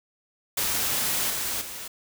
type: noise with level steps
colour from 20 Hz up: white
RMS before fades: -26 / -29 / -37 dBFS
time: 0.57-1.88 s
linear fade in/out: 5 ms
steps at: 1.3 / 1.61 s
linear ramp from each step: 5 ms
effects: none